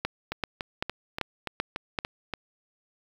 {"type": "two click trains", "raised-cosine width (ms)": 0.3, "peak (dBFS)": [-15, -11], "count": [8, 6], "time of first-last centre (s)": [[0.32, 2.337], [0.05, 1.988]], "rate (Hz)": [3.47, 2.58], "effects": ["7-bit"]}